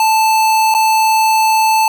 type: tone with dropouts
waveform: square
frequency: 879 Hz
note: A5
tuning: 2 cents flat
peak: -10 dBFS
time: 0-1.88 s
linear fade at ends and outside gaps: 2 ms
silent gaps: 0.741-0.748 s
effects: none